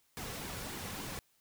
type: noise with flanger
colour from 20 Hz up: pink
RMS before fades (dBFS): -42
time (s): 0.17-1.19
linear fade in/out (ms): 0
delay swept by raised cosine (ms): 1.5 to 3.3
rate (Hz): 3.5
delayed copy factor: -0.5
effects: white hiss -72 dBFS RMS until 1.4 s